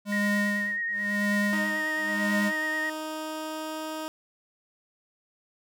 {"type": "tone with tremolo", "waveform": "square", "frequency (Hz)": 204.7, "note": "G#3", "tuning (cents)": -25, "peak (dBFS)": -25, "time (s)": [0.05, 2.52], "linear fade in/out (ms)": 50, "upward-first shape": "sine", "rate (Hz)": 0.94, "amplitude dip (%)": 100}
{"type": "tone with vibrato", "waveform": "sine", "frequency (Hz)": 1864.7, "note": "A#6", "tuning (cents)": 0, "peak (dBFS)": -27, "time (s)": [0.12, 2.9], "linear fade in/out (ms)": 5, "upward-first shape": "sine", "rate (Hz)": 9.2, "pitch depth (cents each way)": 23}
{"type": "tone with pitch glide", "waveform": "15% pulse", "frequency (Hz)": [311.1, 313.3], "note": ["D#4", "D#4"], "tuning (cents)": [0, 12], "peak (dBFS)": -26, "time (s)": [1.53, 4.08], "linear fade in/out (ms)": 0, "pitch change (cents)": 12, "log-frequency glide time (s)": [2.62, 3.83]}
{"effects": []}